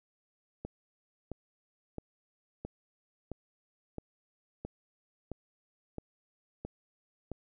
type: click train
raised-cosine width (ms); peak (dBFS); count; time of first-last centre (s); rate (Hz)
2; -25; 11; 0.65-7.317; 1.5
effects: none